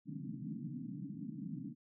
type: band-pass noise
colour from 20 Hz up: pink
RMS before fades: -44 dBFS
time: 0.05-1.75 s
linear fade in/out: 50 ms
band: 130 to 300 Hz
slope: 96 dB/octave
effects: none